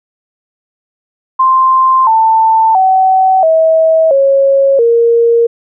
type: tone with pitch steps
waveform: sine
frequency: 1046.5 / 890.2 / 757.3 / 644.2 / 548 / 466.2 Hz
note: C6 / A5 / F#5 / E5 / C#5 / A#4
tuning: 0 / +20 / +40 / -40 / -20 / 0 cents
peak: -5 dBFS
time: 1.39-5.47 s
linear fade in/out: 10 ms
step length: 680 ms
effects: none